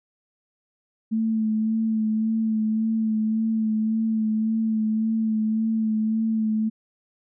sine tone with vibrato, 220 Hz, A3, in tune, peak -20 dBFS, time 1.11-6.7 s, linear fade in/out 20 ms, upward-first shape sine, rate 1.8 Hz, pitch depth 25 cents each way, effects none

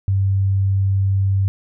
sine tone, 97.3 Hz, G2, 12 cents flat, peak -14 dBFS, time 0.08-1.48 s, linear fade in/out 0 ms, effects none

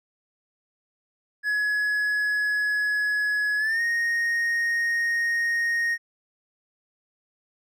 triangle tone with pitch glide, 1688 to 1862.2 Hz, G#6 to A#6, +28 to -2 cents, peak -20 dBFS, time 1.43-5.98 s, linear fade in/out 50 ms, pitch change +170 cents, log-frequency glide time 3.58-3.81 s, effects none

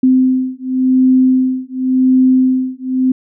sine beating tone pair, 257.7 / 258.61 Hz, C4 / C4, -26 / -20 cents, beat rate 0.91 Hz, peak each -12 dBFS, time 0.03-3.12 s, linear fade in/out 5 ms, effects none

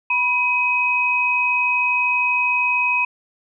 sine tone pair together, 979.2 / 2528 Hz, B5 / D#7, -15 / +27 cents, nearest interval octave + major third, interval 1642 cents, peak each -22 / -17 dBFS, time 0.1-3.05 s, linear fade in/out 5 ms, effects none

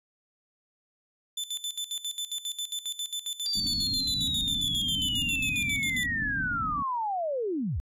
sawtooth tone with tremolo, 3520 Hz, A7, in tune, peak -27 dBFS, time 1.37-6.06 s, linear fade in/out 5 ms, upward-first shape square, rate 7.4 Hz, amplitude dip 80%
sine linear sweep, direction down, 4726 to 51.4 Hz, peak -27 dBFS, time 3.46-7.8 s, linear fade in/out 0 ms
white low-pass noise, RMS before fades -37 dBFS, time 3.55-6.83 s, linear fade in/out 10 ms, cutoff 290 Hz, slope 96 dB/octave
effects resampled to 32000 Hz

